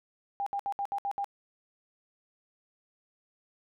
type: tone bursts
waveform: sine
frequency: 801 Hz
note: G5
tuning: 37 cents sharp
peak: -29 dBFS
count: 7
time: 0.4-1.244 s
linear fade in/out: 0 ms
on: 64 ms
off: 66 ms
effects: none